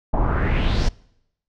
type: noise with low-pass filter sweep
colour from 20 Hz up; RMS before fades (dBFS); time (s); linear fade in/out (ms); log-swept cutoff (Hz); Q
brown; -19; 0.13-0.89; 10; 800 to 5900; 3.5
effects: noise-tail reverb RT60 0.8 s tail -24 dB re dry